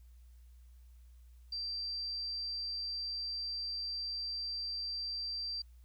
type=tone; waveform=sine; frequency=4699 Hz; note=D8; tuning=in tune; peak=-36 dBFS; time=1.52-5.62 s; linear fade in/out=5 ms; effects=added 60 Hz sine -54 dBFS peak until 5.84 s + white hiss -75 dBFS RMS until 5.84 s